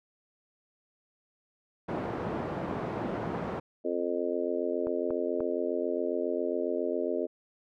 pink band-pass noise, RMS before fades -34 dBFS, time 1.88-3.6 s, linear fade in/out 10 ms, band 150 to 970 Hz, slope 12 dB/octave
harmonic tone, 87.31 Hz, F2, in tune, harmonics 3 / 4 / 5 / 6 / 7, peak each -36 / -33 / -33 / -37 / -34 dBFS, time 3.84-7.27 s, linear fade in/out 20 ms
clicks, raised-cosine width 1 ms, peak -25 dBFS, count 3, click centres 4.87 / 5.106 / 5.405 s
effects none

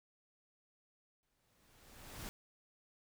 pink noise with exponential growth, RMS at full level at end -45 dBFS, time 1.23-2.29 s, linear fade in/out 0 ms, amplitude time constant 230 ms, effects none

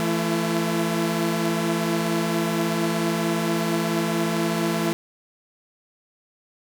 sawtooth tone cluster, 166.6 / 219.5 / 337.6 Hz, E3 / A3 / E4, +19 / -4 / +41 cents, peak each -22 dBFS, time 0-4.93 s, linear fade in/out 0 ms, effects none

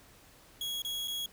40% pulse tone with dropouts, 3322 Hz, G#7, in tune, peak -33 dBFS, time 0.61-1.26 s, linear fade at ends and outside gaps 2 ms, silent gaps 0.82-0.848 / 1.075-1.08 s, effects pink hiss -58 dBFS RMS until 1.32 s

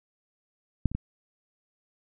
clicks, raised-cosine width 5 ms, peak -10 / -24 / -17 dBFS, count 3, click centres 0.857 / 0.916 / 0.95 s, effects none

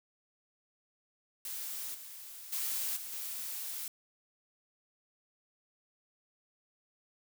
blue noise with level steps, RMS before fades -40 / -48 / -35 / -43 / -40 dBFS, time 1.45-3.88 s, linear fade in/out 2 ms, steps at 1.94 / 2.52 / 2.96 / 3.12 s, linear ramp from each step 10 ms, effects none

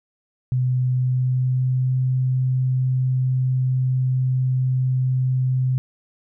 sine tone with pitch glide, 126.9 to 128.89 Hz, B2 to C3, +47 to -26 cents, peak -17 dBFS, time 0.52-5.78 s, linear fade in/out 0 ms, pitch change +27 cents, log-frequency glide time 0.88-1.96 s, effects none

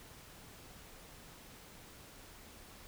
silence, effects pink hiss -55 dBFS RMS until 2.87 s

